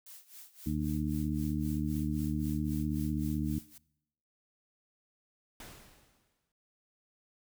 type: noise with tremolo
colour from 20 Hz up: blue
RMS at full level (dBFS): -49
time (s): 0.06-3.78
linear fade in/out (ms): 5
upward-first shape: sine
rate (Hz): 3.8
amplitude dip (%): 85
type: harmonic tone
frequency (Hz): 75.7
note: D#2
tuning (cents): -47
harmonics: 1 / 2 / 3 / 4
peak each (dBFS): -36 / -35 / -34 / -36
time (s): 0.66-3.59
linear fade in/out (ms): 5
type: noise with exponential decay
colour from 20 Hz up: pink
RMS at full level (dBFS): -46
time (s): 5.6-6.52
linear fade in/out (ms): 2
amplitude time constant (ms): 200
effects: noise-tail reverb RT60 0.8 s tail -23 dB re dry